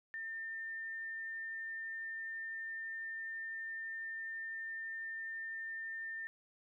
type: tone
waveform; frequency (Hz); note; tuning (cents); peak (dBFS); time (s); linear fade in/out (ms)
sine; 1803; A6; +42; -40; 0.14-6.27; 0
effects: none